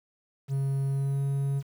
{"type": "tone with pitch glide", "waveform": "triangle", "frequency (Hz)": [136.8, 138.55], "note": ["C#3", "C#3"], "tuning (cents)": [-23, -1], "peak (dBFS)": -23, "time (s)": [0.48, 1.63], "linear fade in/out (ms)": 50, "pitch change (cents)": 22, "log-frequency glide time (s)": [0.87, 1.21], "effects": ["9-bit"]}